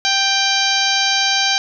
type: harmonic tone with a mistuned harmonic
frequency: 784 Hz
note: G5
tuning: in tune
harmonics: 1 / 2 / 3 / 4 / 5 / 6 / 7 / 8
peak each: -22 / -22 / -23 / -21 / -21 / -22 / -25 / -25 dBFS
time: 0.05-1.58 s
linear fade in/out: 0 ms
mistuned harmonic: 3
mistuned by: +22 cents
effects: none